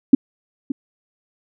sine tone with echo, 271.1 Hz, C#4, 38 cents flat, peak -3 dBFS, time 0.13-0.15 s, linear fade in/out 5 ms, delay 570 ms, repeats 1, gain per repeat -15 dB, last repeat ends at 0.72 s, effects none

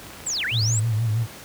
clicks, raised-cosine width 0.3 ms, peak -26 dBFS, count 12, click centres 0.033 / 0.068 / 0.105 / 0.135 / 0.171 / 0.204 / 0.238 / 0.269 / 0.302 / 0.334 / 0.37 / 0.405 s
sine linear two-way sweep, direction down then up, 8160 to 1433 to 8160 Hz, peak -23 dBFS, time 0.26-0.8 s, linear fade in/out 10 ms, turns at 0.45 s
sine tone with vibrato, 111.7 Hz, A2, 27 cents sharp, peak -19 dBFS, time 0.51-1.27 s, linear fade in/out 50 ms, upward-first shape sine, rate 6.2 Hz, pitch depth 88 cents each way
effects pink hiss -41 dBFS RMS until 1.44 s + high-pass 60 Hz 12 dB/octave

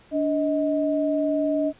sine tone pair together, 290.4 / 629 Hz, D4 / D#5, -19 / +19 cents, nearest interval octave + minor second, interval 1338 cents, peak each -23 dBFS, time 0.11-1.73 s, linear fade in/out 50 ms, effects pink hiss -54 dBFS RMS until 1.79 s + resampled to 8000 Hz

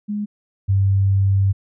sine tone pair in turn, 207.7 / 97.76 Hz, G#3 / G2, 0 / -4 cents, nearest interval octave + minor second, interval 1304 cents, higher first, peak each -21 / -13 dBFS, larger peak second, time 0.08-0.26 / 0.68-1.53 s, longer second, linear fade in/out 20 ms, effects none

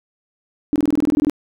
sine tone bursts, 293.7 Hz, D4, in tune, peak -13 dBFS, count 12, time 0.73-1.297 s, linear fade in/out 0 ms, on 28 ms, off 21 ms, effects none

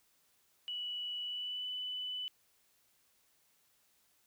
sine tone with pitch glide, 2947 to 2993 Hz, F#7 to F#7, -8 to +19 cents, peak -37 dBFS, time 0.68-2.28 s, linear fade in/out 0 ms, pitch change +27 cents, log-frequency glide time 1.22-1.68 s, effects white hiss -72 dBFS RMS until 4.26 s

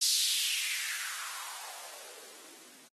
violet noise with band-pass filter sweep, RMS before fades -36 dBFS, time 0.01-2.88 s, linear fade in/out 10 ms, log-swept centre 4800 to 210 Hz, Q 2.9, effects AAC 32 kbps

